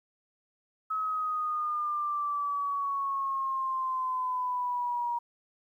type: exponential sweep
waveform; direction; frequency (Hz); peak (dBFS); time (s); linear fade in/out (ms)
sine; down; 1286 to 949; -28; 0.9-5.19; 10
effects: 11-bit